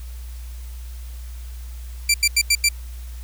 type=tone bursts; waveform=15% pulse; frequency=2349 Hz; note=D7; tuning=in tune; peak=-7 dBFS; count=5; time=2.09-2.689 s; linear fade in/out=5 ms; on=51 ms; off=86 ms; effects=added 60 Hz sine -31 dBFS peak until 3.23 s + white hiss -48 dBFS RMS until 3.23 s